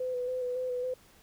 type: tone with vibrato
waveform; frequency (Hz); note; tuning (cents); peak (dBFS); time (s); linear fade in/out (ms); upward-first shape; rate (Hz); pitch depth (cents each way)
sine; 502; B4; +28; -30; 0-0.94; 5; square; 3.6; 22
effects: pink hiss -60 dBFS RMS until 1.22 s